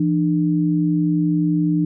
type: tone pair together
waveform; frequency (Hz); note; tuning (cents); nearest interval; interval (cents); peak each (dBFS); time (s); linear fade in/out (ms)
sine; 168.37 / 300; E3 / D4; +37 / +37; minor seventh; 1000; -18; 0-1.85; 5
effects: none

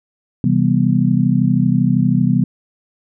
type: chord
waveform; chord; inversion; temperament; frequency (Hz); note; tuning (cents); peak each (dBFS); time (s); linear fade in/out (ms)
sine; C major seventh; none; just; 130.81 / 163.52 / 196.22 / 245.3; C3 / E3 / G3 / B3; 0 / -14 / +2 / -12; -17; 0.44-2.44; 2
effects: none

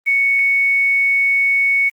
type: tone with quantisation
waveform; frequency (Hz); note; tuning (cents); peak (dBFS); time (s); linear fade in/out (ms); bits
sine; 2220; C#7; +2; -12; 0.06-1.9; 20; 7
effects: Opus 24 kbps

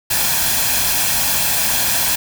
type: noise with comb filter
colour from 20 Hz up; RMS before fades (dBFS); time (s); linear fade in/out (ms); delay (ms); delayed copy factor
white; -17; 0.1-2.16; 10; 1.2; +0.55
effects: none

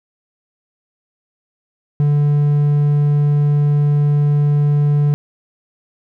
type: tone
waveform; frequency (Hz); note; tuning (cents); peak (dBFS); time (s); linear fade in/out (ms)
triangle; 146.1; D3; -9; -9; 2-5.14; 0
effects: none

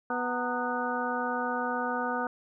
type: harmonic tone with a mistuned harmonic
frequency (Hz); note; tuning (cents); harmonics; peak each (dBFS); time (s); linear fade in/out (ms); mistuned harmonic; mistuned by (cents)
246.9; B3; 0; 1 / 2 / 3 / 4 / 5 / 6; -35 / -35 / -35 / -35 / -35 / -35; 0.1-2.27; 2; 4; -120
effects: none

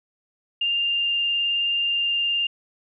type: tone with vibrato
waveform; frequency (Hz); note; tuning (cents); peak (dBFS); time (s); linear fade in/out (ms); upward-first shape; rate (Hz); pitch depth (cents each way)
sine; 2800; F7; +4; -20; 0.61-2.47; 5; sine; 19; 11
effects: none

